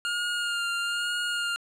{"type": "tone with vibrato", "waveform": "25% pulse", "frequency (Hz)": 1414, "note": "F6", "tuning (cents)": 21, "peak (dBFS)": -23, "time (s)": [0.05, 1.56], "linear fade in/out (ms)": 0, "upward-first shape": "sine", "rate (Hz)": 1.1, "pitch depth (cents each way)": 23, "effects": ["low-pass 9000 Hz 12 dB/octave"]}